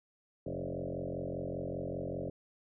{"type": "tone with frequency modulation", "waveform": "sine", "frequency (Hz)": 347.9, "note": "F4", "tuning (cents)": -7, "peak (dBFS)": -35, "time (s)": [0.46, 2.3], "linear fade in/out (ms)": 5, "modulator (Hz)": 45.1, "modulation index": 5.9, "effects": []}